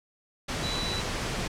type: tone in noise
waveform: sine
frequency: 3951 Hz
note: B7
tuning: in tune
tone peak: -32 dBFS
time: 0.63-1.01 s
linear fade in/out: 10 ms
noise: pink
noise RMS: -31 dBFS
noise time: 0.48-1.48 s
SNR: -4 dB
effects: low-pass 7000 Hz 12 dB/octave